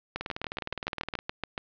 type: two click trains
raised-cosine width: 0.3 ms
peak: -15 / -17 dBFS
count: 11 / 20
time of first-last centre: 0.16-1.578 / 0.21-1.189 s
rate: 7.05 / 19.4 Hz
effects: resampled to 11025 Hz + 7-bit